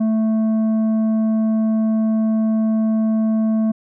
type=tone with tanh clipping; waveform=sine; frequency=220 Hz; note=A3; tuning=in tune; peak=-16 dBFS; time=0-3.72 s; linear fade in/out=10 ms; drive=7 dB; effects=none